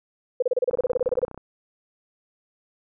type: tone bursts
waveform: sine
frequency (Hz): 500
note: B4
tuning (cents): +21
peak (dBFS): -17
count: 16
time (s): 0.4-1.249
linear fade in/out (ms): 5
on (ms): 24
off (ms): 31
type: click train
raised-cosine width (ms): 1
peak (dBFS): -24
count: 22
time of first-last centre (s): 0.71-1.377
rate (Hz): 31.5
effects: none